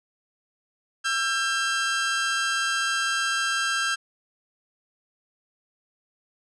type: tone pair together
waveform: sawtooth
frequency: 1342.1 / 1596 Hz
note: E6 / G6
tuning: +31 / +31 cents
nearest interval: minor third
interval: 300 cents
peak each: -24 / -21 dBFS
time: 1.04-3.96 s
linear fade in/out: 20 ms
effects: resampled to 22050 Hz